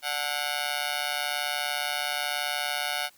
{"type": "tone with amplitude modulation", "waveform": "10% pulse", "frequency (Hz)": 733, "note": "F#5", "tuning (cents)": -16, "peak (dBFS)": -15, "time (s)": [0.02, 3.1], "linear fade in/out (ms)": 50, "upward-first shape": "sine", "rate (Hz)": 141, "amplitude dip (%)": 100, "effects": ["white hiss -59 dBFS RMS until 3.17 s"]}